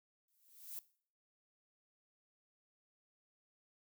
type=noise with exponential growth; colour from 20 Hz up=violet; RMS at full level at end=-43 dBFS; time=0.28-0.79 s; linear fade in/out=2 ms; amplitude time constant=110 ms; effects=noise-tail reverb RT60 0.5 s tail -19 dB re dry